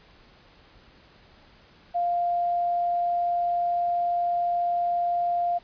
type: tone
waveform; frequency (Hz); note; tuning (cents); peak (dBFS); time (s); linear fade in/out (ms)
sine; 698.5; F5; 0; -22; 1.94-5.59; 20
effects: pink hiss -55 dBFS RMS until 5.63 s + resampled to 11025 Hz